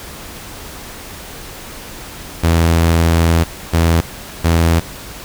sawtooth tone bursts at uneven times, 83.1 Hz, E2, 15 cents sharp, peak -6 dBFS, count 3, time 2.43-3.44 / 3.73-4.01 / 4.44-4.8 s, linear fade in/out 10 ms, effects pink hiss -32 dBFS RMS until 5.24 s

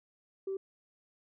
sine tone, 386.7 Hz, G4, 24 cents flat, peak -32 dBFS, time 0.47-0.57 s, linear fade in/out 5 ms, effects tanh soft clip ceiling -28 dBFS

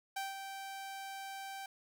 sawtooth tone with ADSR envelope, 780 Hz, G5, 9 cents flat, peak -32 dBFS, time 0.16-1.66 s, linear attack 8 ms, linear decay 170 ms, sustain -7 dB, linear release 3 ms, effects 12-bit

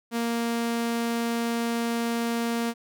sawtooth tone, 233.1 Hz, A#3, in tune, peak -21 dBFS, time 0.11-2.74 s, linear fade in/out 50 ms, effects none

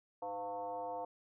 sine tone with frequency modulation, 705 Hz, F5, 16 cents sharp, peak -38 dBFS, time 0.22-1.05 s, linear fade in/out 5 ms, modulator 198 Hz, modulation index 1.2, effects none

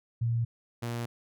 sine / sawtooth tone pair in turn, 116.54 / 118.3 Hz, A#2 / A#2, 0 / +26 cents, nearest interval unison, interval 26 cents, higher second, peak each -25 / -28 dBFS, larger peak first, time 0.21-0.45 / 0.82-1.06 s, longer neither, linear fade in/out 10 ms, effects none

